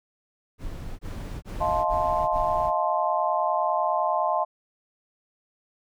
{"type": "noise bursts", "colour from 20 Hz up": "brown", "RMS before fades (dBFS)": -34, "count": 5, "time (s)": [0.58, 2.722], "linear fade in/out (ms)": 50, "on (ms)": 410, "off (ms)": 23}
{"type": "chord", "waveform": "sine", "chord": "F dominant seventh", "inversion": "third", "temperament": "just", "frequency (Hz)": [628.6, 698.5, 873.1, 1047.7], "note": ["Eb5", "F5", "A5", "C6"], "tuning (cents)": [18, 0, -14, 2], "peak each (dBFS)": -27, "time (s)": [1.6, 4.45], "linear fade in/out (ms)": 20}
{"effects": []}